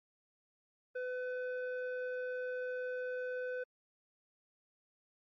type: tone with low-pass filter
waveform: square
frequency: 503 Hz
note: B4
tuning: 32 cents sharp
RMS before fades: -39 dBFS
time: 0.95-3.64 s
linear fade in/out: 10 ms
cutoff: 1400 Hz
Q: 1.7
effects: MP3 32 kbps